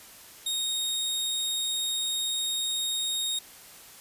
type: tone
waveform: sawtooth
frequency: 3729 Hz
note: A#7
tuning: in tune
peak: -24 dBFS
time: 0.46-3.39 s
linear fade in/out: 5 ms
effects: white hiss -49 dBFS RMS until 4 s + resampled to 32000 Hz